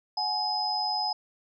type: tone cluster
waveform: sine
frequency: 740 / 840 / 5060 Hz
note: F#5 / G#5 / D#8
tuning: 0 / +19 / +28 cents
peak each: -33 / -30 / -29 dBFS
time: 0.17-1.13 s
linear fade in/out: 5 ms
effects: none